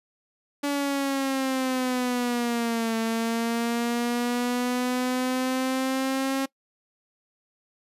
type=linear two-way sweep; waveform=sawtooth; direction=down then up; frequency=286.9 to 224.7 to 270.7 Hz; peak=-20 dBFS; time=0.63-6.46 s; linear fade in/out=10 ms; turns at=2.96 s; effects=noise-tail reverb RT60 0.1 s tail -22 dB re dry + resampled to 32000 Hz